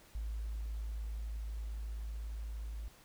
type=tone with level ramp; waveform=sine; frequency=54.2 Hz; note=A1; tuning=25 cents flat; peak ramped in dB=-36 to -39 dBFS; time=0.15-2.88 s; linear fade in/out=0 ms; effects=pink hiss -61 dBFS RMS until 3.04 s